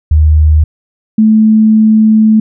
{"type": "tone pair in turn", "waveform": "sine", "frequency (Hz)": [77, 217.8], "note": ["D#2", "A3"], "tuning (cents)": [-17, -17], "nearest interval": "octave + tritone", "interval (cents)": 1800, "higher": "second", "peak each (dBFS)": -3, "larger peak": "neither", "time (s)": [[0.11, 0.64], [1.18, 2.4]], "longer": "second", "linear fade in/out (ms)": 5, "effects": []}